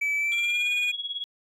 triangle tone with pitch glide, 2302 to 2453 Hz, D7 to D#7, -35 to -25 cents, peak -21 dBFS, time 0.01-0.92 s, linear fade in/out 10 ms, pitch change +110 cents, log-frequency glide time 0.16-0.7 s
sine tone with tremolo, 3334 Hz, G#7, 6 cents sharp, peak -26 dBFS, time 0.32-1.24 s, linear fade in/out 0 ms, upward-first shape triangle, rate 18 Hz, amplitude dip 85%
effects tanh soft clip ceiling -17 dBFS

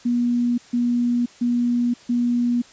sine tone bursts, 241.1 Hz, B3, 41 cents flat, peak -17 dBFS, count 4, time 0.05-2.62 s, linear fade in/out 10 ms, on 530 ms, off 150 ms, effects white hiss -48 dBFS RMS until 2.72 s + resampled to 16000 Hz

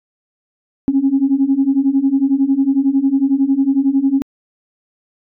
sine beating tone pair, 266.1 / 277.1 Hz, C4 / C#4, +29 / -1 cents, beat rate 11 Hz, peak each -15 / -13 dBFS, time 0.88-4.22 s, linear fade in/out 0 ms, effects tanh soft clip ceiling -4 dBFS

